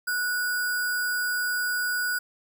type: tone with sample-and-hold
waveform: sine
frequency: 1469 Hz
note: F#6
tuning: 13 cents flat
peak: -24 dBFS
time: 0.07-2.19 s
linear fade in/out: 10 ms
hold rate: 6300 Hz
effects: none